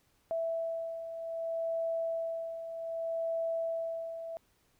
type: beating tone pair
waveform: sine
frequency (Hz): 659.3 / 659.94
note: E5 / E5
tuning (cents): 0 / +2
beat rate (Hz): 0.64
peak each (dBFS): -40 / -33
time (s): 0.31-4.37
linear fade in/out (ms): 0
effects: pink hiss -71 dBFS RMS until 4.79 s